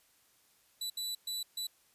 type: tone bursts at uneven times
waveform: sawtooth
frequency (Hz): 3962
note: B7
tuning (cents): +5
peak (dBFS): -32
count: 4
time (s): 0.81-0.9 / 0.97-1.15 / 1.27-1.43 / 1.57-1.67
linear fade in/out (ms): 5
effects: white hiss -68 dBFS RMS until 1.94 s + resampled to 32000 Hz